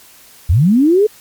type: linear sweep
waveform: sine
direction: up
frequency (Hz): 67.4 to 440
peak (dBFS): -7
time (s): 0.49-1.07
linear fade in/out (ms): 10
effects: white hiss -43 dBFS RMS until 1.2 s + MP3 96 kbps